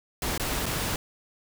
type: noise with dropouts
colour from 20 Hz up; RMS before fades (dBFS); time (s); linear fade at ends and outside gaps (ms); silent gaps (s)
pink; -29; 0.22-0.96; 2; 0.378-0.397 / 0.658-0.663
effects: none